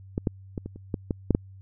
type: clicks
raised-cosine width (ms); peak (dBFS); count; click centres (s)
3; -14 / -11 / -18 / -22 / -29 / -14 / -13 / -7 / -7; 9; 0.179 / 0.272 / 0.578 / 0.66 / 0.76 / 0.942 / 1.108 / 1.307 / 1.349
effects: added 96 Hz sine -44 dBFS peak until 1.61 s